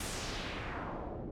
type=noise with low-pass filter sweep; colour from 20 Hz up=pink; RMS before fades=-40 dBFS; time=0-1.31 s; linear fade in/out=5 ms; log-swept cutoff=11000 to 390 Hz; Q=1.4; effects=none